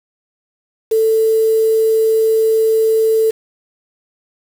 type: tone with quantisation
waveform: sine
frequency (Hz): 443.2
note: A4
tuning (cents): +13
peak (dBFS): -10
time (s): 0.91-3.31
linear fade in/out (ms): 10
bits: 5
effects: none